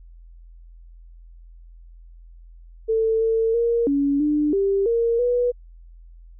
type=tone with pitch steps; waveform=sine; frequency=445.8 / 449.8 / 467.7 / 281.9 / 298.2 / 394.2 / 464.4 / 488.1 Hz; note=A4 / A4 / A#4 / C#4 / D4 / G4 / A#4 / B4; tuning=+23 / +38 / +6 / +29 / +27 / +10 / -7 / -20 cents; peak=-17 dBFS; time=2.88-5.52 s; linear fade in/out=20 ms; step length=330 ms; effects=added 42 Hz sine -42 dBFS peak until 6.39 s